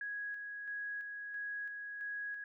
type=tone with tremolo; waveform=sine; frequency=1661.2 Hz; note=G#6; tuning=in tune; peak=-38 dBFS; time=0.01-2.44 s; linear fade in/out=2 ms; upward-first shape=square; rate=1.5 Hz; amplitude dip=35%; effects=none